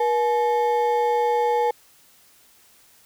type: ring-modulated tone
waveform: triangle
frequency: 666 Hz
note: E5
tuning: 18 cents sharp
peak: -13 dBFS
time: 0-1.71 s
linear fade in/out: 5 ms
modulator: 187 Hz
effects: white hiss -55 dBFS RMS until 3.05 s